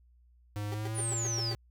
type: tone with pitch glide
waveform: square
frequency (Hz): 103.83 to 115.21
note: G#2 to A#2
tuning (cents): 0 to -20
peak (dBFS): -34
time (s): 0.56-1.55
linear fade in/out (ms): 0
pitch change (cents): +180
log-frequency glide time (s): 0.68-1.08
type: tone bursts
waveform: 30% pulse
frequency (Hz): 392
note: G4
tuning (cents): 0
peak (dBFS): -36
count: 7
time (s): 0.72-1.534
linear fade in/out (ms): 0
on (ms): 22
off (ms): 110
type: exponential sweep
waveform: sine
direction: down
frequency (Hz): 9940 to 4435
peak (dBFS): -32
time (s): 0.94-1.55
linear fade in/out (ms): 50
effects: added 60 Hz sine -59 dBFS peak until 1.7 s